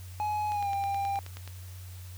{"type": "tone with pitch glide", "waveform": "triangle", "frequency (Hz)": [842, 795.2], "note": ["G#5", "G5"], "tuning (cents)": [24, 25], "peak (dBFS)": -26, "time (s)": [0.2, 1.19], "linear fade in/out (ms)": 0, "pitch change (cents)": -99, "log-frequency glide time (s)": [0.5, 0.7]}
{"type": "click train", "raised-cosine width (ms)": 0.2, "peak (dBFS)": -26, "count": 10, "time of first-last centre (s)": [0.52, 1.476], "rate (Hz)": 9.41}
{"effects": ["added 91 Hz sine -41 dBFS peak until 2.17 s", "white hiss -53 dBFS RMS until 2.17 s"]}